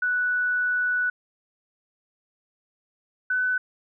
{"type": "tone pair in turn", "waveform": "sine", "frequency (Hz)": [1480, 1502.4], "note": ["F#6", "F#6"], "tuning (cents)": [0, 26], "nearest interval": "unison", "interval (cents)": 26, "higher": "second", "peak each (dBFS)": -21, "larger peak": "neither", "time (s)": [[0.02, 1.1], [3.3, 3.58]], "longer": "first", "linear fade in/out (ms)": 5, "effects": []}